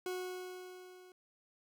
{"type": "tone with level ramp", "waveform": "40% pulse", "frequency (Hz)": 366.2, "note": "F#4", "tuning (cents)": -18, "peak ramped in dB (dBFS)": [-35, -55], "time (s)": [0.06, 1.12], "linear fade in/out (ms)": 2, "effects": []}